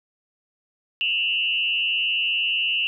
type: tone with frequency modulation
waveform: sine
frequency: 2794 Hz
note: F7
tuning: in tune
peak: -20 dBFS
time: 1.01-2.87 s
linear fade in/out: 0 ms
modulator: 98.3 Hz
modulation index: 1.6
effects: none